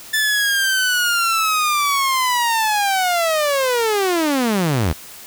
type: linear sweep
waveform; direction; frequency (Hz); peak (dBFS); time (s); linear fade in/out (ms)
sawtooth; down; 1760 to 69.9; -12; 0.13-4.93; 10
effects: white hiss -38 dBFS RMS until 5.26 s